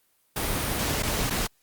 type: noise with dropouts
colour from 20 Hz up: pink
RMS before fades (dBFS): -27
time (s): 0.36-1.47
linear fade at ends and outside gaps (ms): 5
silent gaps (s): 1.025-1.031 / 1.299-1.305
effects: white hiss -67 dBFS RMS until 1.62 s + Opus 32 kbps